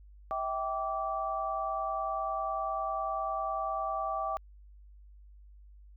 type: tone cluster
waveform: sine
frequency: 648 / 778 / 1160 Hz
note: E5 / G5 / D6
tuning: -30 / -13 / -22 cents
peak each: -36 / -35 / -34 dBFS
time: 0.31-4.37 s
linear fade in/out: 0 ms
effects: added 50 Hz sine -51 dBFS peak until 5.96 s